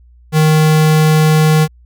square tone, 155.56 Hz, D#3, in tune, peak -8 dBFS, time 0.32-1.68 s, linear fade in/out 50 ms, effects added 60 Hz sine -41 dBFS peak until 1.85 s

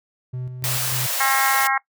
triangle tone with tremolo, 126.4 Hz, B2, 41 cents sharp, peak -24 dBFS, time 0.33-1.07 s, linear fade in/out 10 ms, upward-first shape square, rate 3.4 Hz, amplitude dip 45%
white high-pass noise, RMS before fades -24 dBFS, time 0.64-1.67 s, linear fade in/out 0 ms, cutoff 470 Hz, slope 96 dB/octave
harmonic tone, 269.1 Hz, C4, 49 cents sharp, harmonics 3 / 4 / 5 / 6 / 7 / 8, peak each -23 / -24 / -25 / -26 / -26 / -27 dBFS, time 1.2-1.78 s, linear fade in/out 5 ms
effects noise-tail reverb RT60 0.1 s tail -20 dB re dry

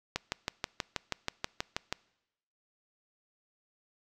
click train, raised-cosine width 0.2 ms, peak -13 dBFS, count 12, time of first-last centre 0.16-1.926 s, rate 6.23 Hz, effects noise-tail reverb RT60 0.9 s tail -24 dB re dry

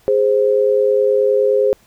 sine tone pair together, 413.6 / 523.3 Hz, G#4 / C5, -7 / 0 cents, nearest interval major third, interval 407 cents, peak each -14 dBFS, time 0.08-1.73 s, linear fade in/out 0 ms, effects pink hiss -53 dBFS RMS until 1.86 s

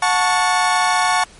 30% pulse chord, F# minor, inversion none, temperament equal with one note detuned, 727.7 / 880 / 1108.7 Hz, F#5 / A5 / C#6, -29 / 0 / 0 cents, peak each -16 dBFS, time 0.02-1.24 s, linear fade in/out 5 ms, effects pink hiss -45 dBFS RMS until 1.39 s + MP3 48 kbps

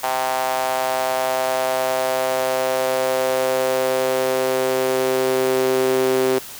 sawtooth tone with high-pass filter sweep, 130 Hz, C3, 11 cents flat, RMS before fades -20 dBFS, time 0.03-6.39 s, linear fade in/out 10 ms, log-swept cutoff 770 to 370 Hz, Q 3.8, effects white hiss -36 dBFS RMS until 6.59 s

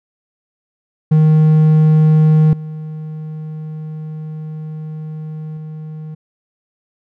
triangle tone with level steps, 155.56 Hz, D#3, in tune, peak -5 / -22 / -24 dBFS, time 1.11-6.15 s, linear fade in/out 10 ms, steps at 2.53 / 5.57 s, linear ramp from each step 2 ms, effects none

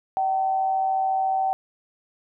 sine tone with amplitude modulation, 765 Hz, G5, 42 cents flat, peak -18 dBFS, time 0.17-1.53 s, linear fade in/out 0 ms, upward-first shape sine, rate 134 Hz, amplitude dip 45%, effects none

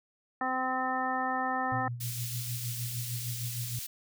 harmonic tone, 258 Hz, C4, 24 cents flat, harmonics 1 / 2 / 3 / 4 / 5 / 7, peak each -37 / -41 / -32 / -37 / -35 / -36 dBFS, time 0.41-1.88 s, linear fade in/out 2 ms
sine tone with tremolo, 120.3 Hz, B2, 45 cents flat, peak -32 dBFS, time 1.72-3.79 s, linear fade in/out 0 ms, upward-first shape sine, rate 6.5 Hz, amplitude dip 60%
white high-pass noise, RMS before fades -39 dBFS, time 2-3.87 s, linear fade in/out 10 ms, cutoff 3100 Hz, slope 12 dB/octave
effects none

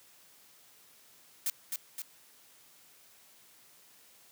blue noise with echo, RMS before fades -31 dBFS, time 1.46-1.5 s, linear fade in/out 2 ms, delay 260 ms, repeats 2, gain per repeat -4 dB, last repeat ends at 2.02 s, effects white hiss -60 dBFS RMS until 4.31 s + high-pass 100 Hz 12 dB/octave

